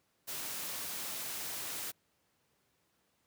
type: noise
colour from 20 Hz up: white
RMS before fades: -40 dBFS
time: 0.27-1.92 s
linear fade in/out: 20 ms
effects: pink hiss -75 dBFS RMS until 3.26 s + high-pass 100 Hz 12 dB/octave